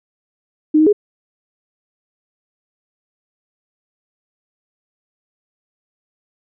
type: tone with pitch steps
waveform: sine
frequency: 306.9 / 312.6 / 414.8 Hz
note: D#4 / D#4 / G#4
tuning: -24 / +8 / -2 cents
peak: -8 dBFS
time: 0.74-0.929 s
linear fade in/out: 10 ms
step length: 63 ms
effects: none